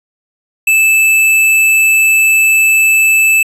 square tone, 2628 Hz, E7, 6 cents flat, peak -7 dBFS, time 0.67-3.43 s, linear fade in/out 5 ms, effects resampled to 32000 Hz + 8-bit

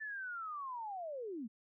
sine linear sweep, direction down, 1774 to 203.5 Hz, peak -40 dBFS, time 0-1.48 s, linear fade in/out 20 ms, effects none

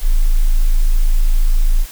sine tone, 27.5 Hz, A0, in tune, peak -8 dBFS, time 0.01-1.86 s, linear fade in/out 50 ms, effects white hiss -36 dBFS RMS until 1.91 s

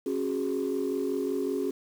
sine chord, C# suspended fourth, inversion none, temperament equal with one note detuned, 273.4 / 370 / 415.3 Hz, C#4 / F#4 / G#4, -24 / 0 / 0 cents, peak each -30 dBFS, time 0.06-1.71 s, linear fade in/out 5 ms, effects tanh soft clip ceiling -21 dBFS + 8-bit

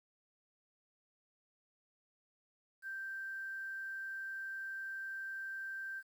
sine tone with quantisation, 1568 Hz, G6, in tune, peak -40 dBFS, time 2.82-6.03 s, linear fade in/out 50 ms, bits 11, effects none

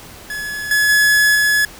45% pulse tone with level steps, 1699 Hz, G#6, 39 cents sharp, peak -23 / -12 / -10 / -12 dBFS, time 0.3-1.65 s, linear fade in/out 2 ms, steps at 0.71 / 0.89 / 1.35 s, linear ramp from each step 2 ms, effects pink hiss -38 dBFS RMS until 1.79 s

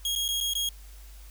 sawtooth tone with dropouts, 3278 Hz, G#7, 23 cents flat, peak -23 dBFS, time 0.05-0.69 s, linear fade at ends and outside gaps 2 ms, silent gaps 0.153-0.159 / 0.281-0.287 / 0.404-0.409 / 0.536-0.552 s, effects added 50 Hz sine -44 dBFS peak until 1.3 s + white hiss -55 dBFS RMS until 1.3 s

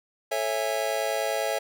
square chord, A major seventh, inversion none, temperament just, 440 / 550 / 660 / 825 Hz, A4 / C#5 / E5 / G#5, 0 / -14 / +2 / -12 cents, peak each -34 / -31 / -30 / -33 dBFS, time 0.31-1.59 s, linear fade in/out 10 ms, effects none

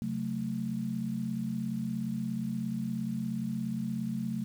sine chord, F# diminished, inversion second, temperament just, 133.2 / 185 / 222 Hz, C3 / F#3 / A3, +31 / 0 / +16 cents, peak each -38 / -36 / -33 dBFS, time 0.02-4.44 s, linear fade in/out 0 ms, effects 9-bit

